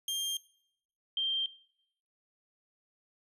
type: tone pair in turn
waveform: sawtooth / sine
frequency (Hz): 3194 / 3165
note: G7 / G7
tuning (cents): +32 / +16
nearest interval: unison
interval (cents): 16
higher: first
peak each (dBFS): -28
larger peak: neither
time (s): 0.08-0.37 / 1.17-1.46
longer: neither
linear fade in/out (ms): 2
effects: noise-tail reverb RT60 0.7 s tail -20 dB re dry + resampled to 32000 Hz